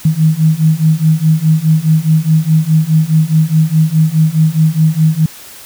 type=beating tone pair; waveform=sine; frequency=155.56 / 160.36 Hz; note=D#3 / E3; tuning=0 / -47 cents; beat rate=4.8 Hz; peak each=-11 / -10 dBFS; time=0.05-5.26 s; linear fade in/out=5 ms; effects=white hiss -34 dBFS RMS until 5.65 s